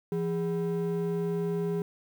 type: ring-modulated tone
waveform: triangle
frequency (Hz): 290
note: D4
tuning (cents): -22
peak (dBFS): -22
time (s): 0.12-1.82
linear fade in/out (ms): 0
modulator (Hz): 120
effects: 9-bit